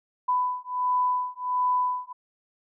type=beating tone pair; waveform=sine; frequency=997 / 998.4 Hz; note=B5 / B5; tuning=+16 / +19 cents; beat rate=1.4 Hz; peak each=-26 dBFS; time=0.28-2.13 s; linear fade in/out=10 ms; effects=none